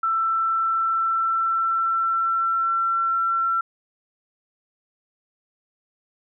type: tone with pitch glide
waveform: sine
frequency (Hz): 1333 to 1351.6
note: E6 to E6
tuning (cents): +19 to +43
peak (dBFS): -19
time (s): 0.03-3.61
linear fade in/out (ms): 5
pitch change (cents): +24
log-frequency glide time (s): 0.15-3.11
effects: none